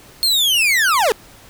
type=linear sweep; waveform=40% pulse; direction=down; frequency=4339 to 392 Hz; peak=-12 dBFS; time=0.23-1.12 s; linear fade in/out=0 ms; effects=pink hiss -44 dBFS RMS until 1.49 s